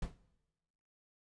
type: noise with exponential decay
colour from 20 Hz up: brown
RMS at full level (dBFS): -32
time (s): 0.02-0.18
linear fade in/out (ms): 5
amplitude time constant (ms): 33
effects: noise-tail reverb RT60 1.0 s tail -19 dB re dry + resampled to 22050 Hz